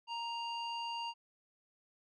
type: tone with low-pass filter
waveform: square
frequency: 934 Hz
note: A#5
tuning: 3 cents sharp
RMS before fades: -40 dBFS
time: 0.07-1.14 s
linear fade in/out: 50 ms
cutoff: 3800 Hz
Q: 4.7
effects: none